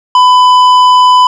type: tone with tanh clipping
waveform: triangle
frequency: 1001 Hz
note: B5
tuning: 23 cents sharp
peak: -4 dBFS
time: 0.15-1.27 s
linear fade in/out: 2 ms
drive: 14 dB
effects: none